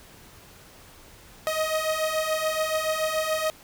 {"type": "beating tone pair", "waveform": "sawtooth", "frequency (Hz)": [624, 631], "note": ["D#5", "D#5"], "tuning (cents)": [5, 24], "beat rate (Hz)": 7, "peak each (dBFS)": [-25, -22], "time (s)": [1.47, 3.5], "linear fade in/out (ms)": 0, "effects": ["pink hiss -50 dBFS RMS until 3.63 s"]}